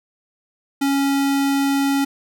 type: tone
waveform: square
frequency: 277.2 Hz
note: C#4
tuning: in tune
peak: -17 dBFS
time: 0.81-2.05 s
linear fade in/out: 10 ms
effects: none